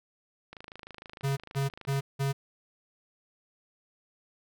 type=click train; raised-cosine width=0.3 ms; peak=-28 dBFS; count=40; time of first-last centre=0.53-2.002 s; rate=26.5 Hz
type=tone bursts; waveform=square; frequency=137.8 Hz; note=C#3; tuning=10 cents flat; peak=-27 dBFS; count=4; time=1.23-2.33 s; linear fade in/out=20 ms; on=140 ms; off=180 ms
effects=none